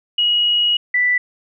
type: tone pair in turn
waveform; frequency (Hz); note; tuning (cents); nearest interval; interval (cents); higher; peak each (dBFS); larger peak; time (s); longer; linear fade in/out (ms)
sine; 2900 / 1977; F#7 / B6; -35 / +1; perfect fifth; 664; first; -13; neither; 0.18-0.77 / 0.94-1.18; first; 5
effects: none